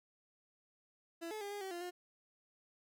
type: tone with pitch steps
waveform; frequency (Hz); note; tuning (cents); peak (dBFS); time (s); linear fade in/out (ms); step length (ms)
30% pulse; 334.6 / 430.6 / 404.2 / 409.1 / 382.5 / 347 / 356.7; E4 / A4 / G#4 / G#4 / G4 / F4 / F4; +26 / -37 / -47 / -26 / -42 / -11 / +37; -39; 1.21-1.91; 20; 100
effects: none